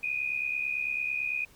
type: tone pair together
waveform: sine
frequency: 2420 / 2489 Hz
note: D#7 / D#7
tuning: -49 / 0 cents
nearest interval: unison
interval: 49 cents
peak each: -33 / -30 dBFS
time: 0.03-1.45 s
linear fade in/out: 5 ms
effects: pink hiss -58 dBFS RMS until 1.55 s